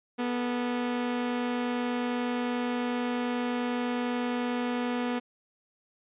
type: tone pair together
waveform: sawtooth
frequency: 244.7 / 438.1 Hz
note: B3 / A4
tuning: -16 / -7 cents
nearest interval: minor seventh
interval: 1009 cents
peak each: -24 / -35 dBFS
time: 0.18-5.2 s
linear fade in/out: 20 ms
effects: resampled to 8000 Hz